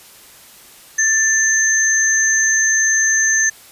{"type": "tone pair together", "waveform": "sine", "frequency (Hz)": [1769, 6270], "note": ["A6", "G8"], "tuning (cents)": [9, -1], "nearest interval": "octave + minor seventh", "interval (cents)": 2190, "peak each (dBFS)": -15, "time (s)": [0.98, 3.5], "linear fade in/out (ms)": 10, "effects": ["white hiss -43 dBFS RMS until 3.71 s", "resampled to 32000 Hz"]}